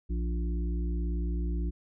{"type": "harmonic tone", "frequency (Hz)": 58.27, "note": "A#1", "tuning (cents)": 0, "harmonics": [1, 3, 5, 6], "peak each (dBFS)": [-28, -38, -42, -44], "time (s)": [0.09, 1.71], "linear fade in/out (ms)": 20, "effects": []}